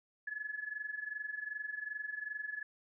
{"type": "tone with amplitude modulation", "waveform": "sine", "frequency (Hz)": 1706, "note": "G#6", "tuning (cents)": 46, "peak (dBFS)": -35, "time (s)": [0.27, 2.63], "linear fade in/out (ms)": 5, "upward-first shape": "sine", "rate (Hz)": 22.6, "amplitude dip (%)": 80, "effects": []}